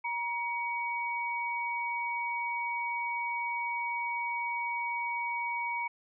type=tone pair together; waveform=sine; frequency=948 / 2255 Hz; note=A#5 / C#7; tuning=+29 / +29 cents; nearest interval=octave + minor third; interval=1500 cents; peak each=-33 / -34 dBFS; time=0.04-5.88 s; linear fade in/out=10 ms; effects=none